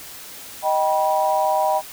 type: chord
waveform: sine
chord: Eb augmented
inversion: none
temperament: just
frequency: 622.3 / 777.8 / 972.3 Hz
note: Eb5 / G5 / B5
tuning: 0 / -14 / -27 cents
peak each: -21 / -20 / -22 dBFS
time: 0.62-1.82 s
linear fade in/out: 50 ms
effects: white hiss -38 dBFS RMS until 1.92 s